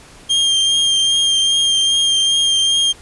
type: tone with vibrato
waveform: 40% pulse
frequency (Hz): 3199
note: G7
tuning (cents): +34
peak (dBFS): -11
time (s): 0.29-2.93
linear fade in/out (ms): 20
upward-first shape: triangle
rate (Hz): 2.5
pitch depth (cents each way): 22
effects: pink hiss -42 dBFS RMS until 3.01 s + resampled to 24000 Hz